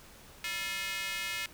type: tone with high-pass filter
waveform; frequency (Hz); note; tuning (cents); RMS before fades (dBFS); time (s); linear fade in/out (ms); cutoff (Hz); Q
square; 194.1; G3; -17; -36; 0.44-1.46; 2; 2200; 2.1
effects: pink hiss -54 dBFS RMS until 1.53 s